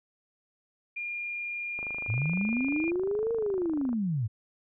sine tone, 2411 Hz, D7, 45 cents sharp, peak -32 dBFS, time 0.96-2.91 s, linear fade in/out 10 ms
click train, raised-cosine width 1 ms, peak -29 dBFS, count 56, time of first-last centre 1.79-3.93 s, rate 25.7 Hz
sine linear two-way sweep, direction up then down, 99.3 to 466.2 to 99.3 Hz, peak -26 dBFS, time 2.08-4.28 s, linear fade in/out 20 ms, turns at 3.33 s
effects none

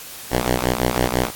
5% pulse ring-modulated tone, 62 Hz, B1, 7 cents sharp, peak -4 dBFS, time 0.3-1.31 s, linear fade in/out 50 ms, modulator 220 Hz, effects white hiss -36 dBFS RMS until 1.35 s + AAC 64 kbps

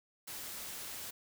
white noise, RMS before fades -44 dBFS, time 0.27-1.11 s, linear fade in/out 10 ms, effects none

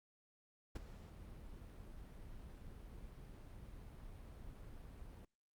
brown noise with ADSR envelope, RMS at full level -39 dBFS, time 0.75-5.25 s, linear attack 10 ms, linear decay 18 ms, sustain -14 dB, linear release 4 ms, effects Opus 48 kbps

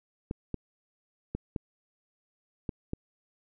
clicks, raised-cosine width 3 ms, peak -19 dBFS, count 6, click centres 0.311 / 0.543 / 1.35 / 1.562 / 2.692 / 2.934 s, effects none

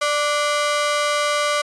sawtooth ring-modulated tone, 880 Hz, A5, in tune, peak -11 dBFS, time 0.01-1.62 s, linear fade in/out 10 ms, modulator 290 Hz, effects resampled to 22050 Hz

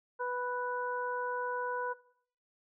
harmonic tone, 493.9 Hz, B4, in tune, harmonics 1 / 2 / 3, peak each -36 / -36 / -39 dBFS, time 0.19-1.94 s, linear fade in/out 20 ms, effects noise-tail reverb RT60 0.6 s tail -19 dB re dry

